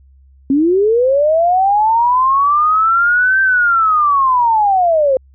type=linear two-way sweep; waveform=sine; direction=up then down; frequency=262.7 to 1568 to 510 Hz; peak=-9 dBFS; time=0.5-5.17 s; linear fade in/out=2 ms; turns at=3.41 s; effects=added 67 Hz sine -43 dBFS peak until 5.34 s